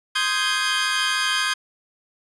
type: chord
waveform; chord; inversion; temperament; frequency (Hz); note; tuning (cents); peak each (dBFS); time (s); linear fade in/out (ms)
20% pulse; Ab major seventh; first; equal; 1046.5 / 1244.5 / 1568 / 1661.2; C6 / Eb6 / G6 / Ab6; 0 / 0 / 0 / 0; -23 / -22 / -19 / -21; 0.15-1.54; 10
effects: resampled to 24000 Hz